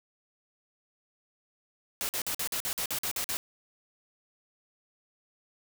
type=noise bursts; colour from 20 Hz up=white; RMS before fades=-32 dBFS; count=11; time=2.01-3.37 s; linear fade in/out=0 ms; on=80 ms; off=48 ms; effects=none